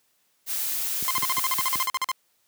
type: noise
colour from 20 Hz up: blue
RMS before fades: -28 dBFS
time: 0.46-1.88 s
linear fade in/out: 50 ms
type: clicks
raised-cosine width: 3 ms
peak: -25 dBFS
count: 6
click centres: 1.026 / 1.182 / 1.231 / 1.382 / 1.59 / 1.757 s
type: tone bursts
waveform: sawtooth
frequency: 1046.5 Hz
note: C6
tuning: in tune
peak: -19 dBFS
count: 15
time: 1.08-2.116 s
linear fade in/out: 0 ms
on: 28 ms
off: 44 ms
effects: white hiss -68 dBFS RMS until 2.47 s + high-pass 100 Hz 12 dB/octave